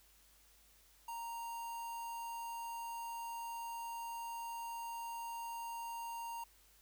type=tone with notch filter; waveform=square; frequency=930 Hz; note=A#5; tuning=4 cents flat; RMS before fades=-44 dBFS; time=1.08-6.44 s; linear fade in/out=5 ms; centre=3900 Hz; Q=1.1; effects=added 50 Hz sine -70 dBFS peak until 6.81 s + white hiss -67 dBFS RMS until 6.81 s